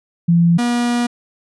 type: tone pair in turn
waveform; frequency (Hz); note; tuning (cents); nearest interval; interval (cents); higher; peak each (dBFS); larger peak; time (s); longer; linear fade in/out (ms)
sine / 45% pulse; 170 / 240.4; F3 / B3; -46 / -46; tritone; 600; second; -9 / -15; first; 0.28-0.58 / 0.58-1.07; second; 10
effects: resampled to 24000 Hz